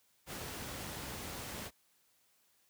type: noise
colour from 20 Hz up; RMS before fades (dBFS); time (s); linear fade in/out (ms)
pink; -43; 0.26-1.71; 50
effects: white hiss -72 dBFS RMS until 2.69 s + high-pass 60 Hz 12 dB/octave